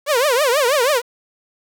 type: tone with vibrato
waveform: sawtooth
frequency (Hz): 535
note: C5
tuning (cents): +38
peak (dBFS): -10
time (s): 0.06-1.02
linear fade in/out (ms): 50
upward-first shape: triangle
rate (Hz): 6.2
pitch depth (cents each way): 280
effects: 7-bit